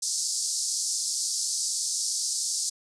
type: band-pass noise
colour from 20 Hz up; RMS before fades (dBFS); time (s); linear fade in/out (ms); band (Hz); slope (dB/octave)
pink; -29; 0.02-2.7; 10; 4700 to 9300; 48
effects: none